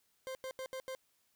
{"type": "tone bursts at uneven times", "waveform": "40% pulse", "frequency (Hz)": 523.3, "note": "C5", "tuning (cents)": 0, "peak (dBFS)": -39, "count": 5, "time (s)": [[0.27, 0.35], [0.44, 0.51], [0.59, 0.66], [0.73, 0.8], [0.88, 0.95]], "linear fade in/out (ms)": 0, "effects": ["white hiss -75 dBFS RMS until 1.35 s"]}